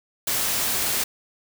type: noise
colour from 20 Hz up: white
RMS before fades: -24 dBFS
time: 0.27-1.04 s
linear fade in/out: 5 ms
effects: none